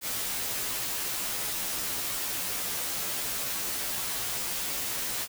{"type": "noise with comb filter", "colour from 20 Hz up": "white", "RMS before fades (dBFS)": -32, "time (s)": [0.01, 5.28], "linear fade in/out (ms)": 50, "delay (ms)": 13, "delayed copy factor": -0.95, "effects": []}